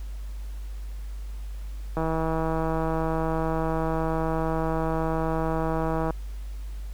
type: click train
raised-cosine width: 1 ms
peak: -14 dBFS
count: 667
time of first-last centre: 1.97-6.107 s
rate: 161 Hz
effects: added 50 Hz sine -32 dBFS peak until 6.93 s + pink hiss -54 dBFS RMS until 6.93 s